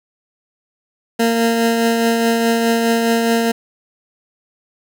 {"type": "tone with tremolo", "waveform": "20% pulse", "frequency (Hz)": 230.2, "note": "A#3", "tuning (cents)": -22, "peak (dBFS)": -7, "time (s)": [1.19, 3.52], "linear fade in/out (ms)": 10, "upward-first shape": "triangle", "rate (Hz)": 4.8, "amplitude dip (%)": 35, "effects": []}